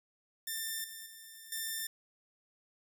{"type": "tone with level steps", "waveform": "5% pulse", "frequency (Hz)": 1791, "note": "A6", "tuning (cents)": 30, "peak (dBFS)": [-25, -34, -39, -25], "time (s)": [0.47, 1.87], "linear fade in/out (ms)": 5, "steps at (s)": [0.84, 1.06, 1.52], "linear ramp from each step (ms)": 2, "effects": []}